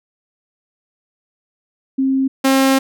sine / sawtooth tone pair in turn, 266.9 / 267.9 Hz, C4 / C4, +35 / +41 cents, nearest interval unison, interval 6 cents, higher second, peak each -13 / -7 dBFS, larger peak second, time 1.98-2.28 / 2.44-2.79 s, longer second, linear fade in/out 10 ms, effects none

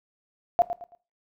sine tone with echo, 698.5 Hz, F5, in tune, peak -15 dBFS, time 0.59-0.62 s, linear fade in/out 0 ms, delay 110 ms, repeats 3, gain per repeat -11 dB, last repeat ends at 0.95 s, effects noise-tail reverb RT60 0.3 s tail -17 dB re dry

